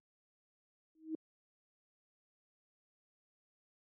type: tone with exponential growth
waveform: sine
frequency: 317.1 Hz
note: D#4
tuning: 33 cents sharp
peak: -32 dBFS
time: 0.95-1.15 s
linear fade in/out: 2 ms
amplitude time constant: 43 ms
effects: added 40 Hz sine -70 dBFS peak until 3.98 s + high-pass 200 Hz 12 dB/octave